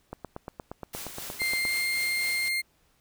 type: click train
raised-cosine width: 1 ms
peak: -22 dBFS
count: 14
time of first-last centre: 0.13-1.652 s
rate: 8.54 Hz
type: noise with tremolo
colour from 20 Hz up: white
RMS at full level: -38 dBFS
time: 0.93-2.49 s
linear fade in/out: 10 ms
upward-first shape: sine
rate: 3.9 Hz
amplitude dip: 45%
type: tone with pitch glide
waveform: 35% pulse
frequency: 2100 to 2113 Hz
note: C7 to C7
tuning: +6 to +16 cents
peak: -24 dBFS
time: 1.39-2.62 s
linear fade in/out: 20 ms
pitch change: +10 cents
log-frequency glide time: 1.53-1.79 s
effects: pink hiss -67 dBFS RMS until 3 s